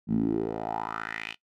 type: tone with band-pass filter sweep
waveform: 10% pulse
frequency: 55 Hz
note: A1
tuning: in tune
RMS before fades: -30 dBFS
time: 0.07-1.36 s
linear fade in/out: 50 ms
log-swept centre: 190 to 3000 Hz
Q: 4.4
effects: noise-tail reverb RT60 0.1 s tail -19 dB re dry